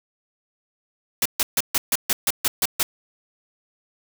white noise bursts, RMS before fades -20 dBFS, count 10, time 1.22-2.83 s, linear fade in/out 2 ms, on 35 ms, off 140 ms, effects none

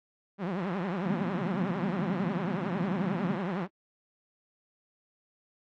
sawtooth tone with vibrato, 185 Hz, F#3, in tune, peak -26 dBFS, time 0.38-3.68 s, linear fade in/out 50 ms, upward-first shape triangle, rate 11 Hz, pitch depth 220 cents each way
pink band-pass noise, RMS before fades -35 dBFS, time 1.03-3.4 s, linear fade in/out 50 ms, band 150 to 250 Hz, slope 48 dB/octave
effects low-pass 2000 Hz 12 dB/octave + AAC 32 kbps

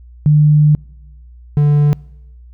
sine / triangle tone pair in turn, 150 / 146.74 Hz, D3 / D3, +37 / -1 cents, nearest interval unison, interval 38 cents, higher first, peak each -6 / -6 dBFS, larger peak neither, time 0.26-0.75 / 1.57-1.93 s, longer first, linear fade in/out 0 ms, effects noise-tail reverb RT60 1.0 s tail -26 dB re dry + added 60 Hz sine -36 dBFS peak until 2.53 s

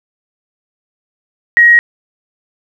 sine tone, 1891 Hz, A#6, 24 cents sharp, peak -3 dBFS, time 1.57-1.79 s, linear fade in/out 0 ms, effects 7-bit

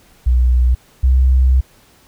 sine tone pair in turn, 61.74 / 64.49 Hz, B1 / C2, 0 / -24 cents, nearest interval minor second, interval 76 cents, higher second, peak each -9 / -8 dBFS, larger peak second, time 0.26-0.75 / 1.03-1.61 s, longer second, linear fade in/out 10 ms, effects pink hiss -50 dBFS RMS until 2.07 s

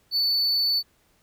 triangle tone, 4486 Hz, C#8, 20 cents sharp, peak -19 dBFS, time 0.11-0.83 s, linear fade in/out 50 ms, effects pink hiss -64 dBFS RMS until 1.22 s

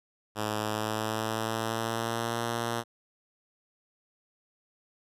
5% pulse tone with pitch glide, 107.1 to 116.79 Hz, A2 to A#2, -46 to +4 cents, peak -18 dBFS, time 0.35-2.84 s, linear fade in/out 50 ms, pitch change +150 cents, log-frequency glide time 0.58-2.41 s, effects resampled to 32000 Hz

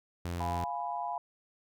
sawtooth tone, 86.7 Hz, F2, 12 cents flat, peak -30 dBFS, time 0.25-0.64 s, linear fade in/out 0 ms
sine chord, F diminished, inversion none, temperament equal, 698.5 / 830.6 / 987.8 Hz, F5 / Ab5 / Cb6, 0 / 0 / 0 cents, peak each -37 dBFS, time 0.4-1.18 s, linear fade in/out 2 ms
effects none

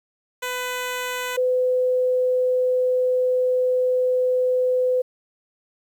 10% pulse / sine tone pair in turn, 500 / 505.5 Hz, B4 / B4, +21 / +40 cents, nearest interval unison, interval 19 cents, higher second, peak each -17 dBFS, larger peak neither, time 0.42-1.37 / 1.37-5.02 s, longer second, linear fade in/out 10 ms, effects 9-bit

